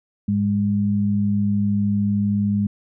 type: tone pair together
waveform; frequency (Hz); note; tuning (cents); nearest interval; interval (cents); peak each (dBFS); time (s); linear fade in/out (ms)
sine; 103.83 / 203.4; G#2 / G#3; 0 / -36; octave; 1164; -23 / -18; 0.28-2.67; 5
effects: none